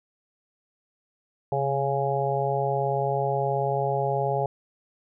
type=harmonic tone with a mistuned harmonic; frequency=138.59 Hz; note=C#3; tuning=in tune; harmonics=1 / 3 / 4 / 5 / 6; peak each=-29 / -29 / -29 / -29 / -29 dBFS; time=1.52-4.46 s; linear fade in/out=2 ms; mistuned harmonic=1; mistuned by=-40 cents; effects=none